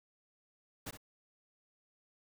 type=noise with echo; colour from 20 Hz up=pink; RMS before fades=-42 dBFS; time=0.86-0.91 s; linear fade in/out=10 ms; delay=64 ms; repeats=1; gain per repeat=-9 dB; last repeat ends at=0.974 s; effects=none